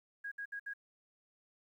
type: tone bursts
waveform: sine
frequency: 1643 Hz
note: G#6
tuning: 19 cents flat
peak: -39 dBFS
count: 4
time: 0.24-0.737 s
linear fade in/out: 10 ms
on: 77 ms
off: 63 ms
effects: 12-bit